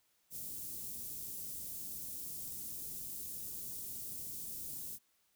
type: band-stop noise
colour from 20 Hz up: white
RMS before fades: -44 dBFS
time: 0.3-4.99 s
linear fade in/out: 50 ms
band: 270 to 8600 Hz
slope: 12 dB/octave
effects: white hiss -75 dBFS RMS until 5.35 s